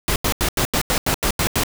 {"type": "noise bursts", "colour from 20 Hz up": "pink", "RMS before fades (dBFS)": -19, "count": 10, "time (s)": [0.08, 1.635], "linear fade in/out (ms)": 0, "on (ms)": 79, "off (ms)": 85, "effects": []}